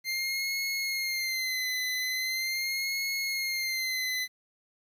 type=tone with vibrato; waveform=25% pulse; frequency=2093 Hz; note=C7; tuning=in tune; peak=-25 dBFS; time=0.04-4.28 s; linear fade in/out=50 ms; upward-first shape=sine; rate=0.41 Hz; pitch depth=65 cents each way; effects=10-bit